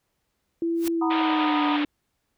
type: tone with pitch glide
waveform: sine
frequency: 334.5 to 294.6 Hz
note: E4 to D4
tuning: +25 to +6 cents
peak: -22 dBFS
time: 0.62-1.85 s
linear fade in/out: 2 ms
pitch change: -219 cents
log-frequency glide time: 0.93-1.65 s
type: noise with exponential growth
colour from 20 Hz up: white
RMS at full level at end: -30 dBFS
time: 0.75-0.88 s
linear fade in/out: 1 ms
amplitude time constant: 28 ms
type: chord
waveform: sine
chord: B major seventh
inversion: second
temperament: just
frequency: 740.8 / 926 / 987.8 / 1234.7 Hz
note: F#5 / A#5 / B5 / D#6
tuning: +2 / -12 / 0 / -14 cents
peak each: -30 dBFS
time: 1.01-1.77 s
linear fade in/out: 10 ms
type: band-pass noise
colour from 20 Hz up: white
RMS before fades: -31 dBFS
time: 1.1-1.85 s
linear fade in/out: 10 ms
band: 470 to 3500 Hz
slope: 48 dB/octave
effects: pink hiss -75 dBFS RMS until 2.37 s